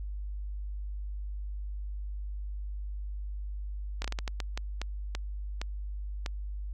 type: slowing click train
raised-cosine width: 0.2 ms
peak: -17 dBFS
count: 12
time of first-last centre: 4.02-6.262 s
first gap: 24 ms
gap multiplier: 1.39
effects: added 50 Hz sine -34 dBFS peak until 6.73 s